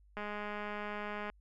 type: click train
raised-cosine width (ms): 0.5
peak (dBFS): -26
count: 236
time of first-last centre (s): 0.17-1.3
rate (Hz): 208
effects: added 50 Hz sine -60 dBFS peak until 1.4 s